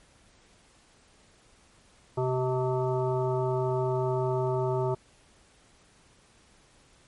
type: harmonic tone with a mistuned harmonic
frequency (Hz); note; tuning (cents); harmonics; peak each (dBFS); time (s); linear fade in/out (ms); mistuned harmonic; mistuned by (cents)
128.2; C3; -35; 1 / 3 / 5 / 7 / 9 / 10; -29 / -28 / -33 / -34 / -41 / -45; 2.17-4.95; 10; 1; +20
effects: pink hiss -60 dBFS RMS until 7.07 s + MP3 48 kbps